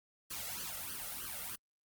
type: noise with flanger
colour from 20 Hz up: white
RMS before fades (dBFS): -42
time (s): 0.3-1.56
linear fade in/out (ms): 10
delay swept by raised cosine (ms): 0.65 to 1.52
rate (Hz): 3.2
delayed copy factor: +0.85
effects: Opus 48 kbps